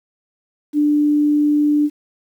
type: tone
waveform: sine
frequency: 295.8 Hz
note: D4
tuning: 13 cents sharp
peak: -12 dBFS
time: 0.73-1.9 s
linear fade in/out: 50 ms
effects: 8-bit